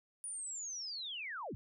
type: linear sweep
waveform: sine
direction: down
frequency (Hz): 9670 to 66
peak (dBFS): -40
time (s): 0.24-1.55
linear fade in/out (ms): 0
effects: none